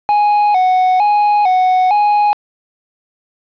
triangle tone with vibrato, 784 Hz, G5, in tune, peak -7 dBFS, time 0.09-2.33 s, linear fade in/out 0 ms, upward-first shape square, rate 1.1 Hz, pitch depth 100 cents each way, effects resampled to 11025 Hz + 7-bit

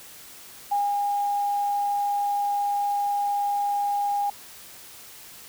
sine tone with ADSR envelope, 813 Hz, G#5, 37 cents flat, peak -20 dBFS, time 0.71-4.3 s, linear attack 11 ms, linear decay 190 ms, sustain -2 dB, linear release 4 ms, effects white hiss -45 dBFS RMS until 5.48 s

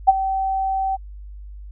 sine tone with ADSR envelope, 770 Hz, G5, 31 cents flat, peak -5 dBFS, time 0.07-0.97 s, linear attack 20 ms, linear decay 26 ms, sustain -14 dB, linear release 25 ms, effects added 50 Hz sine -34 dBFS peak until 1.71 s

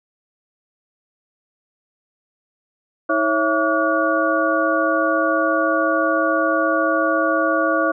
sine tone cluster, 320.5 / 549 / 663 / 1146 / 1442 Hz, E4 / C#5 / E5 / D6 / F#6, -49 / -17 / +10 / -43 / -45 cents, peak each -22 dBFS, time 3.09-7.92 s, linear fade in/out 10 ms, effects none

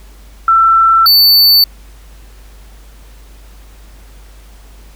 sine / square tone pair in turn, 1338 / 4500 Hz, E6 / C#8, +25 / +25 cents, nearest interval octave + major sixth, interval 2100 cents, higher second, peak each -5 dBFS, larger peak neither, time 0.48-1.06 / 1.06-1.64 s, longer neither, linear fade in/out 2 ms, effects added 50 Hz sine -35 dBFS peak until 4.95 s + pink hiss -45 dBFS RMS until 4.95 s

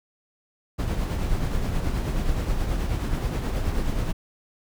brown noise with tremolo, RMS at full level -23 dBFS, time 0.78-4.13 s, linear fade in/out 20 ms, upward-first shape triangle, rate 9.4 Hz, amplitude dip 45%, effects none

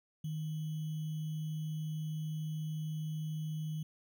sine tone with sample-and-hold, 155.56 Hz, D#3, in tune, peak -35 dBFS, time 0.24-3.83 s, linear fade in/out 5 ms, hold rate 3150 Hz, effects none

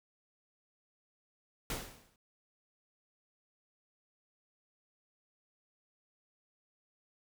pink noise with exponential decay, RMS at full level -35 dBFS, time 1.7-2.16 s, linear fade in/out 2 ms, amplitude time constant 100 ms, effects none

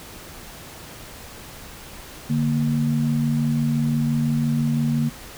sine tone pair together, 146.83 / 232.7 Hz, D3 / A#3, 0 / -3 cents, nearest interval minor sixth, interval 797 cents, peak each -21 dBFS, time 2.29-5.1 s, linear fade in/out 20 ms, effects pink hiss -40 dBFS RMS until 5.37 s

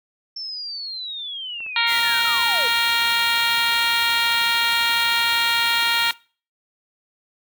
sine linear sweep, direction down, 5400 to 440 Hz, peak -28 dBFS, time 0.36-2.68 s, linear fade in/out 5 ms
clicks, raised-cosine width 0.5 ms, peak -31 dBFS, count 5, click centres 1.605 / 1.664 / 2.598 / 3.019 / 3.148 s
harmonic tone, 466.2 Hz, A#4, in tune, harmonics 2 / 3 / 4 / 5 / 6 / 7 / 8 / 9, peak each -26 / -26 / -26 / -26 / -26 / -26 / -26 / -26 dBFS, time 1.76-6.11 s, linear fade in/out 2 ms
white noise, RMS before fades -32 dBFS, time 1.86-6.14 s, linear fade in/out 50 ms
effects noise-tail reverb RT60 0.4 s tail -23 dB re dry

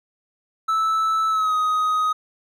triangle tone with pitch glide, 1312 to 1254.2 Hz, E6 to D#6, -9 to +13 cents, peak -16 dBFS, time 0.68-2.13 s, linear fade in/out 10 ms, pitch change -78 cents, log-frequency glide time 1.29-1.55 s, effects none

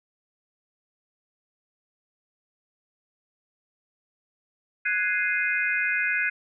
sine chord, Ab dominant seventh, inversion third, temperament equal, 1480 / 1661.2 / 2093 / 2489 Hz, Gb6 / Ab6 / C7 / Eb7, 0 / 0 / 0 / 0 cents, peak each -28 dBFS, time 4.85-6.3 s, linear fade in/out 10 ms, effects none

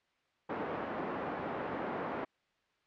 pink band-pass noise, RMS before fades -38 dBFS, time 0.49-2.25 s, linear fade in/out 10 ms, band 260 to 1300 Hz, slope 12 dB/octave, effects white hiss -74 dBFS RMS until 2.86 s + low-pass 3000 Hz 12 dB/octave

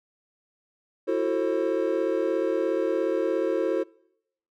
triangle chord, F# half-diminished seventh, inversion third, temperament just, 333 / 370 / 444 / 532.8 Hz, E4 / F#4 / A4 / C5, +18 / 0 / +16 / +31 cents, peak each -26 dBFS, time 1.07-3.84 s, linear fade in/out 20 ms, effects noise-tail reverb RT60 0.8 s tail -25 dB re dry

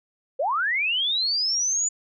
sine linear sweep, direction up, 487.8 to 7040 Hz, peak -21 dBFS, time 0.39-1.89 s, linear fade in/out 10 ms, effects none

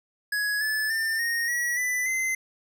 square tone with pitch steps, 1675 / 1734.1 / 1795.2 / 1858.5 / 1924.1 / 1991.9 / 2062 Hz, G#6 / A6 / A6 / A#6 / B6 / B6 / C7, +14 / -26 / +34 / -6 / -46 / +14 / -26 cents, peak -25 dBFS, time 0.32-2.35 s, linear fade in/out 5 ms, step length 290 ms, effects none

